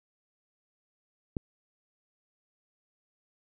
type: click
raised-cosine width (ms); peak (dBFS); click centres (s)
3; -18; 1.368
effects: none